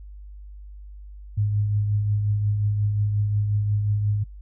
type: tone with tremolo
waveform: sine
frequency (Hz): 103.83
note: G#2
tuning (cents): 0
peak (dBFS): -18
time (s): 1.37-4.24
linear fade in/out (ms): 10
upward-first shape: triangle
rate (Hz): 5.6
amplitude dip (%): 40
effects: noise-tail reverb RT60 0.1 s tail -23 dB re dry + added 50 Hz sine -38 dBFS peak until 4.41 s